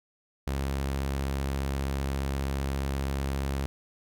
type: tone with vibrato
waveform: sawtooth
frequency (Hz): 68.3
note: C#2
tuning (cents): -25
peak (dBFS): -24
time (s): 0.47-3.66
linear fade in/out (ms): 0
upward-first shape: square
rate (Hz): 15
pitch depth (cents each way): 14
effects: none